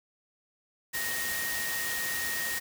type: tone in noise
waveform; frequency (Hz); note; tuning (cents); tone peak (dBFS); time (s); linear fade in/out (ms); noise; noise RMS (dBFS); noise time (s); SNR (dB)
sine; 1864.7; A#6; 0; -33; 0.93-2.6; 20; white; -34; 0.93-2.6; -2
effects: none